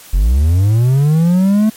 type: linear sweep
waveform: triangle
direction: up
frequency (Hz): 41.2 to 220.5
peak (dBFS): -6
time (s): 0.13-1.7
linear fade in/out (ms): 10
effects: white hiss -38 dBFS RMS until 1.76 s + MP3 64 kbps